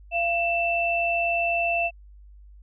sine tone pair together, 685 / 2662 Hz, F5 / E7, -34 / +16 cents, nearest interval 2 octaves, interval 2350 cents, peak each -24 dBFS, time 0.11-1.91 s, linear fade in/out 50 ms, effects added 50 Hz sine -45 dBFS peak until 2.62 s

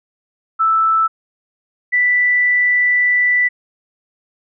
sine tone pair in turn, 1318.5 / 1975.5 Hz, E6 / B6, 0 / 0 cents, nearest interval perfect fifth, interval 700 cents, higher second, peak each -11 dBFS, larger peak neither, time 0.59-1.08 / 1.92-3.49 s, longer second, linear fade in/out 20 ms, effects none

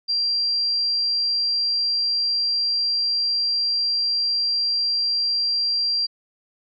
sine tone, 4739 Hz, D8, 15 cents sharp, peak -19 dBFS, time 0.08-6.07 s, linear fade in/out 20 ms, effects none

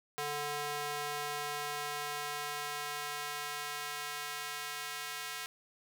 square tone with high-pass filter sweep, 146.83 Hz, D3, in tune, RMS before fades -39 dBFS, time 0.18-5.46 s, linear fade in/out 0 ms, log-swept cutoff 590 to 1600 Hz, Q 0.8, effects none

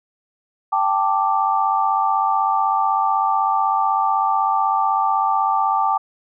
sine chord, G suspended second, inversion none, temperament equal, 784 / 880 / 1174.7 Hz, G5 / A5 / D6, 0 / 0 / 0 cents, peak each -20 dBFS, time 0.72-5.98 s, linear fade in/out 10 ms, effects none

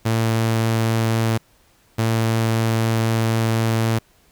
sawtooth tone bursts at uneven times, 113 Hz, A2, 47 cents sharp, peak -13 dBFS, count 2, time 0.05-1.38 / 1.98-3.99 s, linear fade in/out 10 ms, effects pink hiss -57 dBFS RMS until 4.31 s

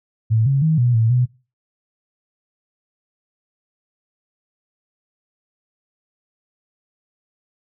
sine tone with pitch steps, 111.3 / 137 / 158.5 / 122 / 112.9 / 124.5 Hz, A2 / C#3 / D#3 / B2 / A2 / B2, +20 / -20 / +32 / -21 / +45 / +14 cents, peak -13 dBFS, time 0.3-1.26 s, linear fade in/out 20 ms, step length 160 ms, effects noise-tail reverb RT60 0.3 s tail -20 dB re dry

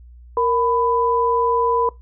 sine tone pair together, 466.2 / 997 Hz, A#4 / B5, 0 / +16 cents, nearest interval octave + minor second, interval 1316 cents, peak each -18 / -18 dBFS, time 0.37-1.89 s, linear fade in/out 2 ms, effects noise-tail reverb RT60 0.2 s tail -22 dB re dry + added 60 Hz sine -40 dBFS peak until 2.01 s

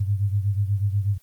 sine beating tone pair, 98.9 / 107.1 Hz, G2 / A2, +16 / -46 cents, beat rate 8.2 Hz, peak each -21 / -26 dBFS, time 0-1.18 s, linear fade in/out 10 ms, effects white hiss -60 dBFS RMS until 1.22 s + Opus 24 kbps

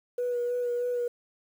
sine tone with vibrato, 486.5 Hz, B4, 26 cents flat, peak -25 dBFS, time 0.18-1.08 s, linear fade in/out 5 ms, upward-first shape sine, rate 3.2 Hz, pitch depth 19 cents each way, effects tanh soft clip ceiling -23 dBFS + 9-bit

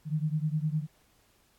sine beating tone pair, 150.6 / 160.4 Hz, D3 / E3, +44 / -47 cents, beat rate 9.8 Hz, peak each -29 / -31 dBFS, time 0.05-0.87 s, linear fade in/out 50 ms, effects pink hiss -66 dBFS RMS until 1.58 s + AAC 64 kbps

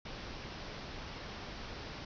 pink low-pass noise, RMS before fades -45 dBFS, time 0.05-2.05 s, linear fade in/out 5 ms, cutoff 5700 Hz, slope 96 dB/octave, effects none

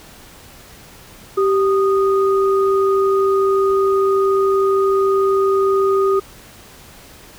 sine tone pair together, 389.3 / 1236 Hz, G4 / D#6, -12 / -12 cents, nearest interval octave + minor sixth, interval 2000 cents, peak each -13 / -20 dBFS, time 1.37-6.2 s, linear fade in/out 10 ms, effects pink hiss -42 dBFS RMS until 7.38 s

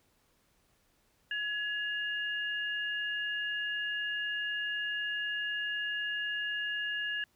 sine tone pair together, 1684 / 2828 Hz, G#6 / F7, +24 / +21 cents, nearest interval major sixth, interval 897 cents, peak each -33 / -37 dBFS, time 1.31-7.24 s, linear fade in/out 2 ms, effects pink hiss -71 dBFS RMS until 7.35 s

